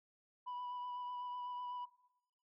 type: tone with vibrato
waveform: sine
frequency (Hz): 986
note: B5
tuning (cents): -3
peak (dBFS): -39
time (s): 0.46-1.86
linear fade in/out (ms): 20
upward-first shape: sine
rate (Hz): 8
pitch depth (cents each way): 14
effects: noise-tail reverb RT60 0.9 s tail -20 dB re dry + tanh soft clip ceiling -40 dBFS